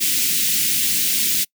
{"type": "band-stop noise", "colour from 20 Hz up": "white", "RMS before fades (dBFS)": -19, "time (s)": [0, 1.45], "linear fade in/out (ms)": 20, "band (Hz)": [300, 2200], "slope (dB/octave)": 24, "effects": ["noise-tail reverb RT60 0.1 s tail -26 dB re dry", "high-pass 150 Hz 12 dB/octave"]}